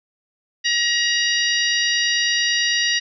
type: harmonic tone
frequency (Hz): 949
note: A#5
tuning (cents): +31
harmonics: 2 / 3 / 4 / 5 / 6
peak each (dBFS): -21 / -23 / -24 / -25 / -26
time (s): 0.64-3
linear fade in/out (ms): 20
effects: none